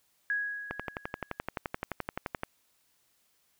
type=tone with exponential decay; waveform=sine; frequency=1661.2 Hz; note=G#6; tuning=in tune; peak=-26 dBFS; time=0.3-1.41 s; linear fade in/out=1 ms; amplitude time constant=240 ms
type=click train; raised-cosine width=0.5 ms; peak=-17 dBFS; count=21; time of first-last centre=0.71-2.434 s; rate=11.6 Hz
effects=white hiss -71 dBFS RMS until 3.59 s